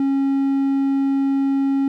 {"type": "tone", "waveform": "triangle", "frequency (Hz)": 273.7, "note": "C#4", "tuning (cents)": -22, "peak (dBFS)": -14, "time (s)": [0, 1.88], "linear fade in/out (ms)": 2, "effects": []}